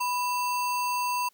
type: tone with sample-and-hold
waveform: sine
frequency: 987.8 Hz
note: B5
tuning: in tune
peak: -25 dBFS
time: 0-1.29 s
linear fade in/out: 10 ms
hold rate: 3675 Hz
effects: white hiss -66 dBFS RMS until 1.33 s